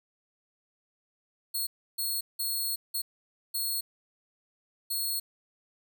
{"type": "tone bursts at uneven times", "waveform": "10% pulse", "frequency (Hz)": 4315, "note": "C#8", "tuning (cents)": -47, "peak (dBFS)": -22, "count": 6, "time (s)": [[1.54, 1.67], [1.98, 2.21], [2.39, 2.76], [2.94, 3.02], [3.54, 3.81], [4.9, 5.2]], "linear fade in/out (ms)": 10, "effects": []}